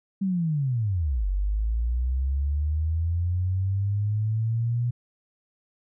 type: linear two-way sweep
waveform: sine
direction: down then up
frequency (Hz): 198.8 to 46.25 to 121.8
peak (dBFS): -22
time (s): 0.21-4.91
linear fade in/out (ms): 10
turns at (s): 1.27
effects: none